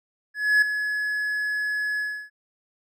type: tone with ADSR envelope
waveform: triangle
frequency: 1696 Hz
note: G#6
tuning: 36 cents sharp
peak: -12 dBFS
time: 0.34-2.3 s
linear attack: 280 ms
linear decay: 5 ms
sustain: -10 dB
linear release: 310 ms
effects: none